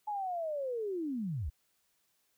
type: linear sweep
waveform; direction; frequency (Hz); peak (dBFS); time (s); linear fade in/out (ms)
sine; down; 856 to 56.3; -33; 0.07-1.5; 10
effects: white hiss -75 dBFS RMS until 2.37 s